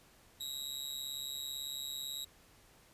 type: tone with amplitude modulation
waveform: sawtooth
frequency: 3842 Hz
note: B7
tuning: 48 cents flat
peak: -32 dBFS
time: 0.4-2.25 s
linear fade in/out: 10 ms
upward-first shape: sine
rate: 138 Hz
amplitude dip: 95%
effects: pink hiss -63 dBFS RMS until 2.93 s + resampled to 32000 Hz